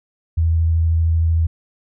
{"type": "tone with vibrato", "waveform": "sine", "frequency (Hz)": 82, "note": "E2", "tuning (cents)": -9, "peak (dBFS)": -13, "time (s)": [0.37, 1.47], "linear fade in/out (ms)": 10, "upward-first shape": "square", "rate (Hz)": 13, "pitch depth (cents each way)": 11, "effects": []}